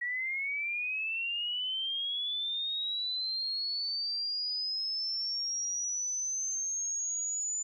sine linear sweep, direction up, 1916 to 7040 Hz, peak -31 dBFS, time 0.01-7.63 s, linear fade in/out 10 ms, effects 12-bit

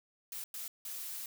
blue noise bursts at uneven times, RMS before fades -42 dBFS, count 3, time 0.32-0.44 / 0.54-0.68 / 0.85-1.26 s, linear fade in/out 2 ms, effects none

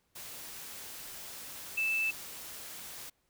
sine tone in noise, 2637 Hz, E7, in tune, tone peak -28 dBFS, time 1.77-2.11 s, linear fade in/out 10 ms, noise white, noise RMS -45 dBFS, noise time 0.15-3.1 s, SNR +14 dB, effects pink hiss -75 dBFS RMS until 3.29 s

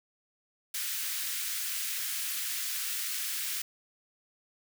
white high-pass noise, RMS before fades -34 dBFS, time 0.74-3.62 s, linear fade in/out 5 ms, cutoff 1500 Hz, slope 24 dB/octave, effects none

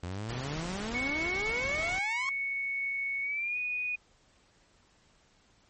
sawtooth exponential sweep, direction up, 85.1 to 1100 Hz, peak -31 dBFS, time 0.03-2.29 s, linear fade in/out 0 ms
pink noise, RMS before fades -40 dBFS, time 0.29-1.99 s, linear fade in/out 5 ms
sine tone with pitch glide, 2217 to 2474 Hz, C#7 to D#7, 0 to -10 cents, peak -30 dBFS, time 0.94-3.96 s, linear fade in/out 10 ms, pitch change +190 cents, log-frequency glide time 3.22-3.57 s
effects pink hiss -65 dBFS RMS until 5.69 s + MP3 32 kbps

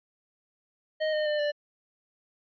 square tone with pitch steps, 622.3 / 610.9 / 599.7 / 588.7 Hz, D#5 / D#5 / D5 / D5, 0 / -32 / +36 / +4 cents, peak -26 dBFS, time 1-1.52 s, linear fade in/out 20 ms, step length 130 ms, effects resampled to 11025 Hz

